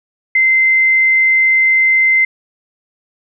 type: tone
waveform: sine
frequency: 2074 Hz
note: C7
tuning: 16 cents flat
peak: -8 dBFS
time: 0.35-2.25 s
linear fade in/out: 5 ms
effects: none